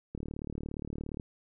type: click train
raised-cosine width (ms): 3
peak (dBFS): -25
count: 40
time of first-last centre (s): 0.15-1.198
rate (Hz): 37.2
effects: none